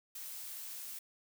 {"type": "noise", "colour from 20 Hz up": "blue", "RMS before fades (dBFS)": -45, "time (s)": [0.15, 0.99], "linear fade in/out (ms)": 5, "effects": []}